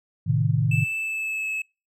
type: chord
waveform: sine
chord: A diminished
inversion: none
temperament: equal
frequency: 110 / 130.81 / 155.56 Hz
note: A2 / C3 / Eb3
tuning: 0 / 0 / 0 cents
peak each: -23 dBFS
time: 0.26-0.85 s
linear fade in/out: 20 ms
type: tone with pitch glide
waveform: triangle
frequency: 2637 to 2593 Hz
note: E7 to E7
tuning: 0 to -29 cents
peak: -24 dBFS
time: 0.71-1.62 s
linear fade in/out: 5 ms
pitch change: -29 cents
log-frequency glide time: 0.98-1.49 s
effects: noise-tail reverb RT60 0.3 s tail -26 dB re dry